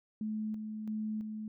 sine tone with tremolo, 215.6 Hz, A3, 35 cents flat, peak -33 dBFS, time 0.21-1.48 s, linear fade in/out 2 ms, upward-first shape square, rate 1.5 Hz, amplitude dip 40%, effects none

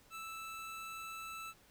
25% pulse tone, 1318.5 Hz, E6, in tune, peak -40 dBFS, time 0.1-1.54 s, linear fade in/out 50 ms, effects pink hiss -65 dBFS RMS until 1.7 s

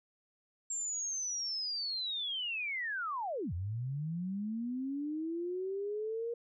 sine linear two-way sweep, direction down then up, 7459 to 82.41 to 474.2 Hz, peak -34 dBFS, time 0.7-6.34 s, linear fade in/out 5 ms, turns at 3.53 s, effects none

